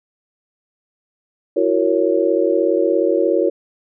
sine chord, F# dominant seventh, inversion third, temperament just, 333 / 370 / 462.5 / 555 Hz, E4 / F#4 / A#4 / C#5, +18 / 0 / -14 / +2 cents, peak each -19 dBFS, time 1.56-3.5 s, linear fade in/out 10 ms, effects none

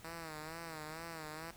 5% pulse tone with vibrato, 160 Hz, D#3, 49 cents sharp, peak -33 dBFS, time 0.04-1.51 s, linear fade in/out 5 ms, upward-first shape sine, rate 2.2 Hz, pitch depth 82 cents each way, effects pink hiss -58 dBFS RMS until 1.56 s

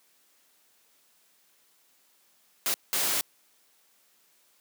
white noise bursts at uneven times, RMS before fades -27 dBFS, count 2, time 2.66-2.74 / 2.93-3.21 s, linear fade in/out 0 ms, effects white hiss -65 dBFS RMS until 4.6 s + high-pass 200 Hz 12 dB/octave

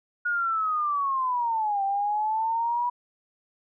sine linear two-way sweep, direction down then up, 1449 to 781 to 978 Hz, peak -23 dBFS, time 0.25-2.9 s, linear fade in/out 10 ms, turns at 1.83 s, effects none

